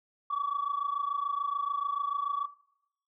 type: tone pair together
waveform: sine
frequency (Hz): 1124 / 1150.9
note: C#6 / D6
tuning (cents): +24 / -35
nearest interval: unison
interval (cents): 41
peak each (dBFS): -31 / -29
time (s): 0.3-2.46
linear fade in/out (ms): 10
effects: noise-tail reverb RT60 0.7 s tail -18 dB re dry + tanh soft clip ceiling -23 dBFS